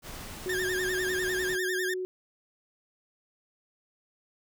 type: noise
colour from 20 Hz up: pink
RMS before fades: -42 dBFS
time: 0.02-1.58 s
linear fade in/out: 50 ms
type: tone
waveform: sine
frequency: 369.3 Hz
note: F#4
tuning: 3 cents flat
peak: -30 dBFS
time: 0.46-2.05 s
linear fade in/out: 0 ms
type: tone with vibrato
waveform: 40% pulse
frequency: 1712 Hz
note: A6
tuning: 48 cents flat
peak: -29 dBFS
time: 0.49-1.94 s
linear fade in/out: 5 ms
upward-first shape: sine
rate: 10 Hz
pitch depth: 130 cents each way
effects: none